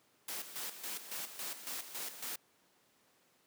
white noise with tremolo, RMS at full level -41 dBFS, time 0.28-2.36 s, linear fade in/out 5 ms, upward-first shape square, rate 3.6 Hz, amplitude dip 65%, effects pink hiss -70 dBFS RMS until 3.46 s + high-pass 200 Hz 12 dB/octave

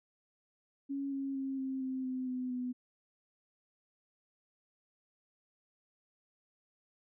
sine tone with pitch steps, 277.2 / 273.1 / 269 / 265 / 261 / 257.1 / 253.3 / 249.5 Hz, C#4 / C#4 / C4 / C4 / C4 / C4 / B3 / B3, 0 / -26 / +48 / +22 / -4 / -30 / +44 / +18 cents, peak -34 dBFS, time 0.89-2.73 s, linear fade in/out 20 ms, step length 230 ms, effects none

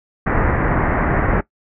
pink low-pass noise, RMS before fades -17 dBFS, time 0.26-1.41 s, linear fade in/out 10 ms, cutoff 2000 Hz, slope 48 dB/octave, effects noise-tail reverb RT60 0.1 s tail -18 dB re dry

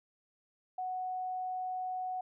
sine tone, 740 Hz, F#5, in tune, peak -34 dBFS, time 0.78-2.21 s, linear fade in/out 5 ms, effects none

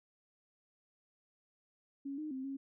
sine tone with pitch steps, 277.3 / 306.6 / 262.7 / 272.8 Hz, C#4 / D#4 / C4 / C#4, +1 / -25 / +7 / -28 cents, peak -38 dBFS, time 2.05-2.57 s, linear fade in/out 10 ms, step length 130 ms, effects none

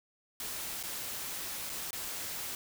white noise with dropouts, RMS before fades -39 dBFS, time 0.4-2.55 s, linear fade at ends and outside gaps 1 ms, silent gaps 0.829-0.836 / 1.695-1.699 / 1.907-1.93 s, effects none

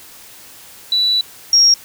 sine tone pair in turn, 3951 / 5588 Hz, B7 / F8, 0 / 0 cents, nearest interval tritone, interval 600 cents, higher second, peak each -12 / -7 dBFS, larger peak second, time 0.92-1.21 / 1.53-1.74 s, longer first, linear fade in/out 2 ms, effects white hiss -40 dBFS RMS until 1.84 s

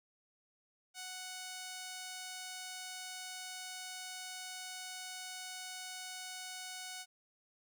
5% pulse tone, 740 Hz, F#5, in tune, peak -32 dBFS, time 0.94-7.06 s, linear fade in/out 50 ms, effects none

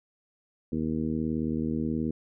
harmonic tone, 78.7 Hz, D#2, 20 cents sharp, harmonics 1 / 2 / 3 / 4 / 5 / 6, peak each -38 / -34 / -29 / -33 / -39 / -41 dBFS, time 0.72-2.11 s, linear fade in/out 5 ms, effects none

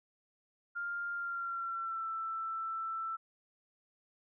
sine tone with pitch glide, 1400 to 1329.8 Hz, F6 to E6, +4 to +15 cents, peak -35 dBFS, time 0.75-3.17 s, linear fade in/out 20 ms, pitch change -89 cents, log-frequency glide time 1.14-2.08 s, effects none

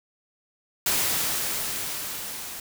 white noise with level ramp, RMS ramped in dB -23 to -37 dBFS, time 0.86-2.6 s, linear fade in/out 2 ms, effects none

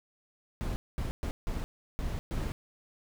brown noise bursts at uneven times, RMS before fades -33 dBFS, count 6, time 0.61-0.76 / 0.98-1.11 / 1.23-1.31 / 1.47-1.64 / 1.99-2.19 / 2.31-2.52 s, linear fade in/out 0 ms, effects none

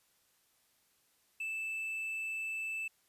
triangle tone, 2637 Hz, E7, in tune, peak -34 dBFS, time 1.4-2.88 s, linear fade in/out 5 ms, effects white hiss -72 dBFS RMS until 3.08 s + resampled to 32000 Hz

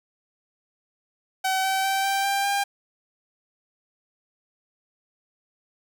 sawtooth tone with pitch steps, 760 / 767.9 / 776 / 784.1 / 792.3 / 800.6 Hz, F#5 / G5 / G5 / G5 / G5 / G5, +46 / -36 / -18 / 0 / +18 / +36 cents, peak -18 dBFS, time 1.44-2.64 s, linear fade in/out 10 ms, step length 200 ms, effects none

